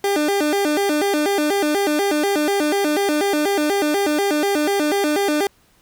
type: tone with vibrato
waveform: 30% pulse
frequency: 346.3 Hz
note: F4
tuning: 15 cents flat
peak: -14 dBFS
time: 0.04-5.47 s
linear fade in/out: 2 ms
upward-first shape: square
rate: 4.1 Hz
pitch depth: 250 cents each way
effects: pink hiss -57 dBFS RMS until 5.81 s